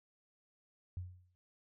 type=tone with exponential decay; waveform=sine; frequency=90.4 Hz; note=F#2; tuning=40 cents flat; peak=-36 dBFS; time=0.97-1.35 s; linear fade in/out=0 ms; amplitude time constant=82 ms; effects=none